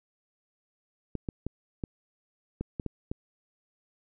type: clicks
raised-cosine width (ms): 3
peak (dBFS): -19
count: 8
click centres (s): 1.153 / 1.288 / 1.466 / 1.838 / 2.61 / 2.798 / 2.863 / 3.115
effects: none